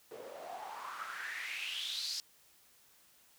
white noise with band-pass filter sweep, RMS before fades -42 dBFS, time 0.11-2.2 s, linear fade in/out 0 ms, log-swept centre 440 to 5100 Hz, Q 6, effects white hiss -65 dBFS RMS until 3.38 s

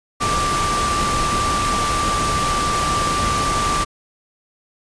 sine tone in noise, 1174.7 Hz, D6, in tune, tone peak -19 dBFS, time 0.2-3.85 s, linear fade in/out 20 ms, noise pink, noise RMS -22 dBFS, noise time 0.2-3.85 s, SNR 0 dB, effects resampled to 22050 Hz

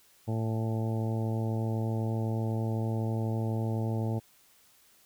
harmonic tone with a mistuned harmonic, 112 Hz, A2, 31 cents sharp, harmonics 1 / 2 / 3 / 4 / 5 / 6 / 7 / 8, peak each -29 / -35 / -39 / -41 / -43 / -45 / -46 / -47 dBFS, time 0.27-4.2 s, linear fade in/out 20 ms, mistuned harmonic 8, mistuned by -48 cents, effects white hiss -62 dBFS RMS until 5.05 s

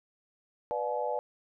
sine chord, B diminished seventh, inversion none, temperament just, 493.9 / 592.7 / 711.2 / 853.4 Hz, B4 / D5 / F5 / Ab5, 0 / +16 / +31 / +47 cents, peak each -34 / -34 / -38 / -34 dBFS, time 0.71-1.19 s, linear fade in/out 0 ms, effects none

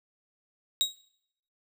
35% pulse tone with exponential decay, 3800 Hz, A#7, 33 cents sharp, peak -17 dBFS, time 0.81-0.97 s, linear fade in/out 0 ms, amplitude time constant 33 ms, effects noise-tail reverb RT60 0.7 s tail -21 dB re dry

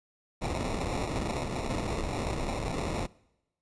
pink noise with sample-and-hold, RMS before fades -32 dBFS, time 0.41-3.07 s, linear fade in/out 20 ms, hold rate 1575 Hz, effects noise-tail reverb RT60 0.9 s tail -23 dB re dry + resampled to 22050 Hz

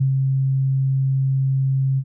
sine tone with ADSR envelope, 134.2 Hz, C3, 44 cents sharp, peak -14 dBFS, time 0-2.04 s, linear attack 13 ms, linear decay 100 ms, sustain -2 dB, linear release 60 ms, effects none

